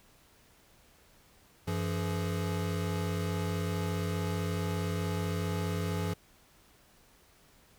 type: tone cluster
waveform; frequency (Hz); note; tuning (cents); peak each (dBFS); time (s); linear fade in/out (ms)
square; 94.7 / 170 / 421.5; F#2 / F3 / G#4; +41 / -46 / +26; -34 / -35 / -40; 1.67-6.14; 10
effects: pink hiss -62 dBFS RMS until 7.78 s